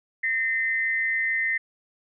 sine tone pair together, 1832.3 / 2059 Hz, A#6 / C7, -30 / -28 cents, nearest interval major second, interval 202 cents, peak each -25 dBFS, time 0.23-1.58 s, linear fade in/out 10 ms, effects none

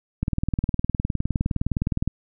click train, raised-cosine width 5 ms, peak -10 dBFS, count 37, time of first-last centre 0.23-2.076 s, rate 19.5 Hz, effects none

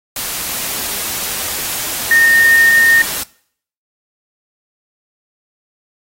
sine tone in noise, 1835 Hz, A#6, 28 cents flat, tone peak -7 dBFS, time 2.11-3.02 s, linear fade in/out 2 ms, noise white, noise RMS -21 dBFS, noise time 0.16-3.23 s, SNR +11 dB, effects noise-tail reverb RT60 0.6 s tail -22 dB re dry + AAC 48 kbps

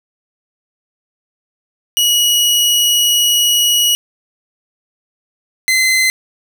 sawtooth tone pair in turn, 2912 / 2055 Hz, F#7 / C7, -28 / -32 cents, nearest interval tritone, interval 604 cents, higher first, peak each -7 dBFS, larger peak neither, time 1.97-3.95 / 5.68-6.1 s, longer first, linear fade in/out 0 ms, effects none

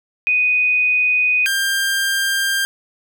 sine / sawtooth tone pair in turn, 2489 / 1592.9 Hz, D#7 / G6, 0 / +27 cents, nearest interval minor sixth, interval 773 cents, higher first, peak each -13 dBFS, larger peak neither, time 0.27-1.46 / 1.46-2.65 s, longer neither, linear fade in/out 0 ms, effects none

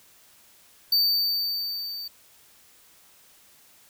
square tone with level ramp, 4593 Hz, D8, 39 cents flat, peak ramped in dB -18 to -34 dBFS, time 0.92-2.08 s, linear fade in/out 5 ms, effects white hiss -56 dBFS RMS until 3.89 s

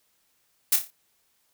blue noise with echo, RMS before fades -19 dBFS, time 0.72-0.76 s, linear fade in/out 5 ms, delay 29 ms, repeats 5, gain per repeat -7 dB, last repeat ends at 0.905 s, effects white hiss -69 dBFS RMS until 1.53 s

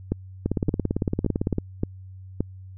two click trains, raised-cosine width 3 ms, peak -10 / -10 dBFS, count 21 / 5, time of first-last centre 0.46-1.584 / 0.12-2.406 s, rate 17.8 / 1.75 Hz, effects added 94 Hz sine -39 dBFS peak until 2.77 s

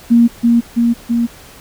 sine tone with echo, 234.9 Hz, A#3, 13 cents sharp, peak -5 dBFS, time 0.1-0.28 s, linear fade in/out 20 ms, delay 330 ms, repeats 3, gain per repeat -2 dB, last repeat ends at 1.27 s, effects pink hiss -39 dBFS RMS until 1.6 s

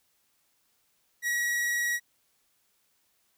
45% pulse tone with vibrato, 1914 Hz, A#6, 45 cents sharp, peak -26 dBFS, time 1.22-2 s, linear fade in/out 50 ms, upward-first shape sine, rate 20 Hz, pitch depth 18 cents each way, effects white hiss -71 dBFS RMS until 3.37 s

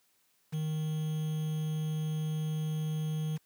triangle tone with quantisation, 155.56 Hz, D#3, in tune, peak -28 dBFS, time 0.52-3.38 s, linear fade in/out 20 ms, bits 8, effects white hiss -71 dBFS RMS until 3.45 s + high-pass 80 Hz 12 dB/octave

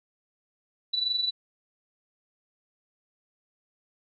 sine tone with amplitude modulation, 3959 Hz, B7, 3 cents sharp, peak -22 dBFS, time 0.93-1.31 s, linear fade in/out 10 ms, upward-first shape sine, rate 23.2 Hz, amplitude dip 65%, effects none

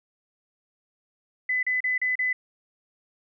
sine tone bursts, 2008 Hz, B6, 28 cents sharp, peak -22 dBFS, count 5, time 1.49-2.33 s, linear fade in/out 5 ms, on 140 ms, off 35 ms, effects none

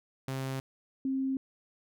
sawtooth / sine tone pair in turn, 133.2 / 266.4 Hz, C3 / C4, +31 / +31 cents, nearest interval octave, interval 1200 cents, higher second, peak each -29 / -28 dBFS, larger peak second, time 0.28-0.6 / 1.05-1.37 s, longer neither, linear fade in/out 2 ms, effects none

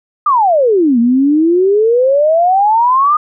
sine exponential two-way sweep, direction down then up, 1236 to 228.9 to 1236 Hz, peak -7 dBFS, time 0.26-3.17 s, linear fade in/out 5 ms, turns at 0.99 s, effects none

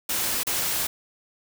white noise with dropouts, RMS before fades -26 dBFS, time 0.09-0.87 s, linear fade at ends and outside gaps 5 ms, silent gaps 0.434-0.468 s, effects none

